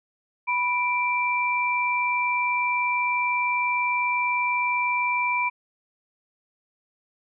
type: tone pair together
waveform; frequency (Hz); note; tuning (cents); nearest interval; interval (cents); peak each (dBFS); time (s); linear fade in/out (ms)
sine; 985.8 / 2349; B5 / D7; -3 / 0; octave + minor third; 1503; -24; 0.47-5.5; 20
effects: none